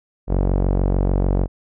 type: tone with low-pass filter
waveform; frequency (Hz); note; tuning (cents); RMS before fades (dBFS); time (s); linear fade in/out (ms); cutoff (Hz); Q
sawtooth; 46.74; F#1; +18; -18; 0.27-1.48; 50; 620; 1.2
effects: none